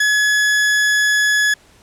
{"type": "tone", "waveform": "40% pulse", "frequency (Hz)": 1696, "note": "G#6", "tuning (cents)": 36, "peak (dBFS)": -12, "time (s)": [0, 1.54], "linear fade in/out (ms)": 5, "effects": ["pink hiss -50 dBFS RMS until 1.82 s", "low-pass 10000 Hz 12 dB/octave"]}